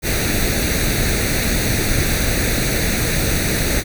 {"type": "noise with comb filter", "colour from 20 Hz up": "pink", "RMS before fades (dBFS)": -18, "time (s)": [0.02, 3.84], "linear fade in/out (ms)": 50, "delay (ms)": 0.48, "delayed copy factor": 0.7, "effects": []}